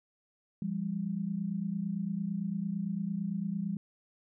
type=tone pair together; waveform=sine; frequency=172.52 / 201.4 Hz; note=F3 / G3; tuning=-21 / +47 cents; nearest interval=minor third; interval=268 cents; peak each=-35 / -33 dBFS; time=0.62-3.77 s; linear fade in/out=2 ms; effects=none